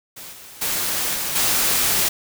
white noise with level steps, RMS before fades -37 / -41 / -23 / -25 / -19 dBFS, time 0.16-2.09 s, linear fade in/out 10 ms, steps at 0.32 / 0.61 / 1.14 / 1.35 s, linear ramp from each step 10 ms, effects none

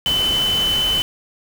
sine tone in noise, 3029 Hz, F#7, 40 cents sharp, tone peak -16 dBFS, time 0.06-1.02 s, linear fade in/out 0 ms, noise pink, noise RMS -27 dBFS, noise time 0.06-1.02 s, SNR +8 dB, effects none

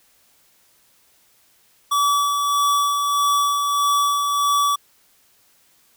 square tone with tremolo, 1147 Hz, D6, 41 cents flat, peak -16 dBFS, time 1.91-4.76 s, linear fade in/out 10 ms, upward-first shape sine, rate 1.6 Hz, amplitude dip 35%, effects white hiss -58 dBFS RMS until 5.96 s

